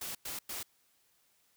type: noise bursts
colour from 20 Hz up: white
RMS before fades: -40 dBFS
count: 3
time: 0.01-0.63 s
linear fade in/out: 5 ms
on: 140 ms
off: 100 ms
effects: white hiss -71 dBFS RMS until 1.56 s